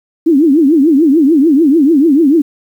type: tone with vibrato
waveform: sine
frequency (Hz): 300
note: D4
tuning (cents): +37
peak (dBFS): -5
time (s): 0.26-2.42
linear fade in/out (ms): 10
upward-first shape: triangle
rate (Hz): 6.8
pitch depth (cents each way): 270
effects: 7-bit